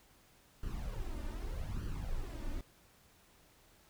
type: noise with flanger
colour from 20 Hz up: brown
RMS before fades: -39 dBFS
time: 0.63-2.61 s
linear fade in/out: 2 ms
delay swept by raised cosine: 0.66 to 3.36 ms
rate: 0.82 Hz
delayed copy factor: +0.7
effects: pink hiss -65 dBFS RMS until 3.89 s